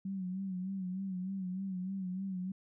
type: tone with vibrato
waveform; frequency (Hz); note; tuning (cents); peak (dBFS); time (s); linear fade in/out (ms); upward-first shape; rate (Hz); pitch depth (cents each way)
sine; 188.2; F#3; +30; -35; 0.05-2.52; 5; sine; 3.3; 66
effects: none